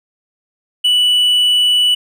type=tone; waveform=triangle; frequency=2960 Hz; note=F#7; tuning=in tune; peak=-8 dBFS; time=0.84-1.95 s; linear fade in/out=10 ms; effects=none

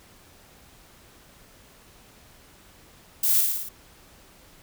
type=noise with echo; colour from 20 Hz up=violet; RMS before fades=-22 dBFS; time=3.23-3.41 s; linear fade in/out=5 ms; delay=56 ms; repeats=5; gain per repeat=-3 dB; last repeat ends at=3.69 s; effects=pink hiss -53 dBFS RMS until 4.62 s

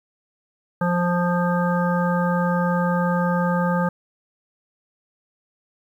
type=harmonic tone; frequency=175.7 Hz; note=F3; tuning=11 cents sharp; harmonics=1 / 3 / 5 / 7 / 9; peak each=-20 / -25 / -27 / -28 / -30 dBFS; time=0.81-3.89 s; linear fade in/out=5 ms; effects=9-bit

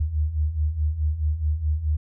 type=beating tone pair; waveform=sine; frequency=73.4 / 78.1 Hz; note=D2 / D#2; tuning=0 / +7 cents; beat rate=4.7 Hz; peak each=-27 / -22 dBFS; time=0-1.97 s; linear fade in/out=10 ms; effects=none

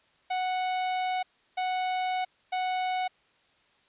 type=tone bursts at uneven times; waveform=45% pulse; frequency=739 Hz; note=F#5; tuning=2 cents flat; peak=-27 dBFS; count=3; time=0.3-1.23 / 1.57-2.25 / 2.52-3.08 s; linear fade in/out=10 ms; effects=white hiss -65 dBFS RMS until 3.88 s + resampled to 8000 Hz

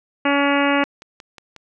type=harmonic tone; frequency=282.7 Hz; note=C#4; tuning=34 cents sharp; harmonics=1 / 2 / 3 / 4 / 5 / 6 / 7 / 8 / 9 / 10; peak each=-19 / -22 / -24 / -25 / -26 / -27 / -27 / -28 / -29 / -29 dBFS; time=0.25-0.84 s; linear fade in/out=5 ms
type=click train; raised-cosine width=0.2 ms; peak=-22 dBFS; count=5; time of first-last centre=0.84-1.563 s; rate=5.53 Hz
effects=none

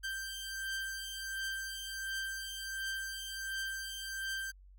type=beating tone pair; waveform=sawtooth; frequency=1568 / 1569.4 Hz; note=G6 / G6; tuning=0 / +2 cents; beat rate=1.4 Hz; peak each=-39 / -36 dBFS; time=0.03-4.52 s; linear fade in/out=20 ms; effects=added 47 Hz sine -54 dBFS peak until 4.78 s

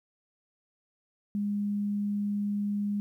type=tone; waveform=sine; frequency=204.6 Hz; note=G#3; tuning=26 cents flat; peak=-27 dBFS; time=1.35-3 s; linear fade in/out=0 ms; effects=11-bit

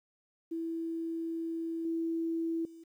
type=tone with level steps; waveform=sine; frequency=329.6 Hz; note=E4; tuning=in tune; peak=-33 / -30 / -48 dBFS; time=0.51-2.84 s; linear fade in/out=10 ms; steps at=1.85 / 2.65 s; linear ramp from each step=2 ms; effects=11-bit

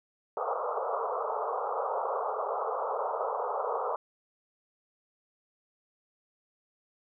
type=band-pass noise; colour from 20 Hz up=pink; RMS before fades=-32 dBFS; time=0.37-3.96 s; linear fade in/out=2 ms; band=430 to 1300 Hz; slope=96 dB/octave; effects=none

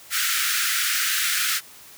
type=high-pass noise; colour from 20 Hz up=pink; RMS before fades=-23 dBFS; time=0.1-1.61 s; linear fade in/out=50 ms; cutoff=1300 Hz; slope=96 dB/octave; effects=white hiss -46 dBFS RMS until 1.97 s

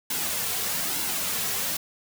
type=noise with flanger; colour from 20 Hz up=white; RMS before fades=-28 dBFS; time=0.1-1.77 s; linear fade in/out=5 ms; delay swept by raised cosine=1.6 to 3.4 ms; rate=1.1 Hz; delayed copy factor=-0.5; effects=none

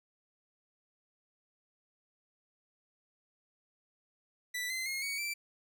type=tone with pitch steps; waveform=sawtooth; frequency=1975.5 / 2061 / 2149 / 2242 / 2338 Hz; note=B6 / C7 / C7 / C#7 / D7; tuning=0 / -27 / +46 / +19 / -8 cents; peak=-31 dBFS; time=4.54-5.34 s; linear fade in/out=10 ms; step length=160 ms; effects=none

